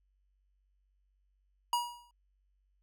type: tone with exponential decay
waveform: square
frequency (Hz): 960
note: B5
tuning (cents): -49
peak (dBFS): -26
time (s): 1.73-2.11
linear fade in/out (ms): 2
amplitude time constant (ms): 82
effects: added 48 Hz sine -70 dBFS peak until 2.82 s